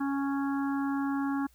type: harmonic tone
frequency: 277.2 Hz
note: C#4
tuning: in tune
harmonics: 1 / 3 / 4 / 5 / 6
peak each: -28 / -38 / -40 / -42 / -44 dBFS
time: 0-1.47 s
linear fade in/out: 10 ms
effects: added 60 Hz sine -61 dBFS peak until 1.54 s + white hiss -66 dBFS RMS until 1.54 s